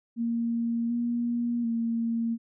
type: tone with pitch steps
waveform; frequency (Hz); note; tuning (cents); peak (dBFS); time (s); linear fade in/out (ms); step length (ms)
sine; 232.7 / 237.7 / 230.3; A#3 / A#3 / A#3; -3 / +34 / -21; -25; 0.16-2.38; 50; 740
effects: none